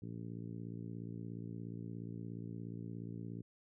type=harmonic tone; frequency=57 Hz; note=A#1; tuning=38 cents flat; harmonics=2 / 3 / 4 / 5 / 6 / 7 / 8; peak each=-46 / -47 / -51 / -51 / -57 / -57 / -63 dBFS; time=0.02-3.42 s; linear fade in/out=5 ms; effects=none